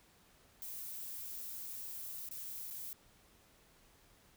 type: noise with dropouts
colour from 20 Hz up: violet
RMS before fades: -45 dBFS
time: 0.62-2.93 s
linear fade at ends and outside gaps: 0 ms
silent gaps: 2.288-2.312 / 2.702-2.708 s
effects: pink hiss -66 dBFS RMS until 4.36 s